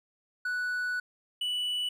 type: tone pair in turn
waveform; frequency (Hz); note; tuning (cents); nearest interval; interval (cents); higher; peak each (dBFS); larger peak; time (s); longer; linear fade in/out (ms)
triangle; 1480 / 2960; F#6 / F#7; 0 / 0; octave; 1200; second; -27; neither; 0.45-1 / 1.41-1.89; first; 5
effects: none